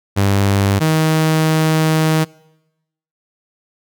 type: tone pair in turn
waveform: sawtooth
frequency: 99.3 / 157.93 Hz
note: G2 / D#3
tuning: +23 / +26 cents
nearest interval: minor sixth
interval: 803 cents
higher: second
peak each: -8 dBFS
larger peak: neither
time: 0.16-0.8 / 0.8-2.25 s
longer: second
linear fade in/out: 20 ms
effects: noise-tail reverb RT60 0.9 s tail -24 dB re dry